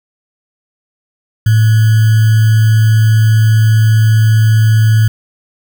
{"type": "tone with sample-and-hold", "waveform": "sine", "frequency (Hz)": 110, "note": "A2", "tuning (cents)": 0, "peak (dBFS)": -5, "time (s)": [1.46, 5.08], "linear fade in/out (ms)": 5, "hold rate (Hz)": 1575, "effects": []}